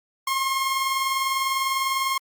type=tone pair together; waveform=sawtooth; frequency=1070 / 1090 Hz; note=C6 / C#6; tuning=+38 / -29 cents; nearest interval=unison; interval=33 cents; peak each=-19 / -27 dBFS; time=0.27-2.18 s; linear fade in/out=5 ms; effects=Opus 48 kbps